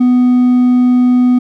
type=tone with hard clipping; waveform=triangle; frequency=248.6 Hz; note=B3; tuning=12 cents sharp; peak=-7 dBFS; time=0-1.39 s; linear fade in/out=10 ms; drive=5 dB; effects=none